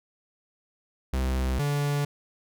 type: tone pair in turn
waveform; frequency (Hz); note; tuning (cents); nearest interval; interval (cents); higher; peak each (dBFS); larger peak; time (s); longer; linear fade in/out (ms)
45% pulse; 64.8 / 144.26; C2 / D3; -16 / -31; octave + major second; 1385; second; -24; neither; 1.13-1.59 / 1.59-2.05; neither; 5
effects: none